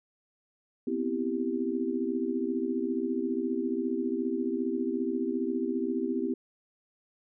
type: chord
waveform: sine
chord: C major seventh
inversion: third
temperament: equal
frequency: 246.9 / 261.6 / 329.6 / 392 Hz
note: B3 / C4 / E4 / G4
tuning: 0 / 0 / 0 / 0 cents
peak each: -33 dBFS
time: 0.87-6.34 s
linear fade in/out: 5 ms
effects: none